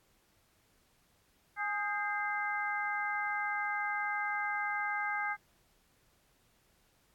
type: harmonic tone with a mistuned harmonic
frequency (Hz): 415.3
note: G#4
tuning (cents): 0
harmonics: 2 / 3 / 4 / 5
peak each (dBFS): -37 / -39 / -36 / -38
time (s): 1.56-5.37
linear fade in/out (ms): 50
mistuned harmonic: 4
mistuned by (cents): -70
effects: pink hiss -70 dBFS RMS until 7.14 s + AAC 64 kbps